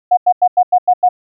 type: tone bursts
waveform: sine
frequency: 724 Hz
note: F#5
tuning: 38 cents flat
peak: -6 dBFS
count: 7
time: 0.11-1.09 s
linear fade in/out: 10 ms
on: 62 ms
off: 91 ms
effects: none